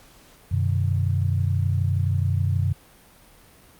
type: tone cluster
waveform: sine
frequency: 93.8 / 125.9 / 152.7 Hz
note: F#2 / B2 / D#3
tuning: +24 / +34 / -32 cents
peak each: -21 / -25 / -29 dBFS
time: 0.51-2.73 s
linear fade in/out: 10 ms
effects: pink hiss -52 dBFS RMS until 3.79 s + Opus 48 kbps